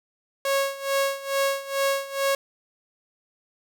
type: tone with tremolo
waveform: sawtooth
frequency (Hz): 550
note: C#5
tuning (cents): -14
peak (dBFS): -16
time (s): 0.45-2.35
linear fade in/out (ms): 2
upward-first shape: sine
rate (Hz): 2.3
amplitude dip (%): 85
effects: none